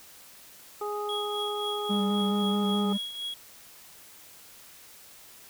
harmonic tone, 415.3 Hz, G#4, in tune, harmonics 1 / 2 / 3, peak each -32 / -36 / -36 dBFS, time 0.81-2.93 s, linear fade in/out 5 ms
triangle tone with tremolo, 3317 Hz, G#7, 3 cents flat, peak -29 dBFS, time 1.09-3.34 s, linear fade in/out 2 ms, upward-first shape triangle, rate 3.8 Hz, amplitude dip 65%
triangle tone with vibrato, 200.4 Hz, G3, 38 cents sharp, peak -23 dBFS, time 1.89-2.98 s, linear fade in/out 20 ms, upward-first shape square, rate 4.7 Hz, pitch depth 20 cents each way
effects white hiss -51 dBFS RMS until 5.49 s

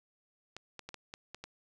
clicks, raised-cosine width 0.2 ms, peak -26 dBFS, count 7, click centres 0.566 / 0.793 / 0.89 / 0.943 / 1.139 / 1.346 / 1.44 s, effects none

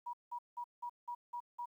sine tone bursts, 962 Hz, B5, 46 cents flat, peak -39 dBFS, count 7, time 0.06-1.658 s, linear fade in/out 10 ms, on 74 ms, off 180 ms, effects 12-bit

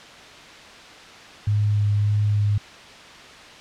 sine tone with vibrato, 103.83 Hz, G#2, in tune, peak -17 dBFS, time 1.47-2.58 s, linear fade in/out 5 ms, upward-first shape sine, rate 1.7 Hz, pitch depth 11 cents each way, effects white hiss -42 dBFS RMS until 3.6 s + low-pass 4000 Hz 12 dB/octave

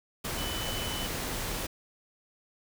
sine tone in noise, 3000 Hz, F#7, 23 cents sharp, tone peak -38 dBFS, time 0.37-1.07 s, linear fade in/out 10 ms, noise pink, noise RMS -34 dBFS, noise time 0.24-1.67 s, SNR -7 dB, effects none

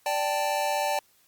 square chord, D suspended fourth, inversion none, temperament equal, 587.3 / 784 / 880 Hz, D5 / G5 / A5, 0 / 0 / 0 cents, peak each -30 dBFS, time 0.06-0.99 s, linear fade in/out 2 ms, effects white hiss -63 dBFS RMS until 1.27 s + Opus 48 kbps

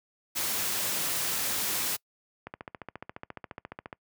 white noise, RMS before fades -30 dBFS, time 0.35-1.97 s, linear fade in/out 20 ms
click train, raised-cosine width 0.5 ms, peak -23 dBFS, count 22, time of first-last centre 2.47-3.928 s, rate 14.4 Hz
effects noise-tail reverb RT60 0.1 s tail -25 dB re dry + high-pass 80 Hz 12 dB/octave

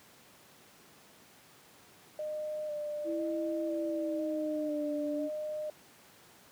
sine tone with vibrato, 603 Hz, D5, 46 cents sharp, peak -34 dBFS, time 2.19-5.7 s, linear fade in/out 2 ms, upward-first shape square, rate 1 Hz, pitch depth 20 cents each way
sine tone with pitch glide, 329.6 to 293.6 Hz, E4 to D4, 0 to 0 cents, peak -33 dBFS, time 3.04-5.3 s, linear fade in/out 50 ms, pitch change -200 cents, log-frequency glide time 3.85-4.89 s
effects pink hiss -58 dBFS RMS until 6.51 s + high-pass 150 Hz 12 dB/octave

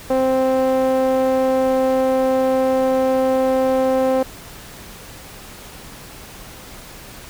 sawtooth tone with band-pass filter, 261.6 Hz, C4, in tune, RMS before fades -17 dBFS, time 0.1-4.23 s, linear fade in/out 5 ms, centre 550 Hz, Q 2.2, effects pink hiss -38 dBFS RMS until 7.29 s

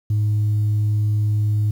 sine tone, 105.5 Hz, G#2, 28 cents sharp, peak -14 dBFS, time 0.1-1.71 s, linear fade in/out 5 ms, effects tanh soft clip ceiling -14 dBFS + 8-bit

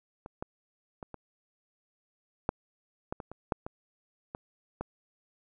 clicks, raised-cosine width 1 ms, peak -28 / -21 / -26 / -27 / -12 / -19 / -25 / -28 / -13 / -23 / -23 / -20 dBFS, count 12, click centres 0.261 / 0.425 / 1.028 / 1.143 / 2.491 / 3.125 / 3.202 / 3.316 / 3.522 / 3.665 / 4.349 / 4.81 s, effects none

